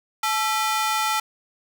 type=ring-modulated tone; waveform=sawtooth; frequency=1100 Hz; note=C#6; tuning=14 cents flat; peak=-14 dBFS; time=0.23-1.2 s; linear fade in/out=5 ms; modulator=237 Hz; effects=none